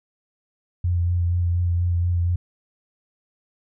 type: tone with vibrato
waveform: sine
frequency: 87.31 Hz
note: F2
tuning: in tune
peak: -18 dBFS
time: 0.84-2.36 s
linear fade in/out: 5 ms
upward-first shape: sine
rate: 4.2 Hz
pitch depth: 22 cents each way
effects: none